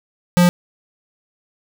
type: tone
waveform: square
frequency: 176.5 Hz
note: F3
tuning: 19 cents sharp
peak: -10 dBFS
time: 0.37-0.49 s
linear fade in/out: 0 ms
effects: none